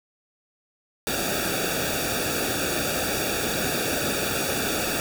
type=noise with comb filter; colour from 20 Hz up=pink; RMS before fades=-26 dBFS; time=1.07-5 s; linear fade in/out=0 ms; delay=0.97 ms; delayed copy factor=-1; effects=none